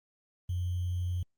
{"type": "tone with sample-and-hold", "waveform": "sine", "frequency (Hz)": 88.8, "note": "F2", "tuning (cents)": 29, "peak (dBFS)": -29, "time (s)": [0.49, 1.23], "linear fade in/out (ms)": 5, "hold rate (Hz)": 3150, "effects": ["Opus 24 kbps"]}